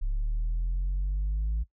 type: linear sweep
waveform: sine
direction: up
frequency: 34.04 to 55 Hz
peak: -23 dBFS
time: 0.01-1.64 s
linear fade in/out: 20 ms
effects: noise-tail reverb RT60 0.1 s tail -18 dB re dry + tanh soft clip ceiling -24 dBFS